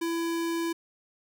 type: tone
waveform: square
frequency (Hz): 334.1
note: E4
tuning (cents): +23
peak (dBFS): -28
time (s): 0.01-0.73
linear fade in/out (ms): 10
effects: none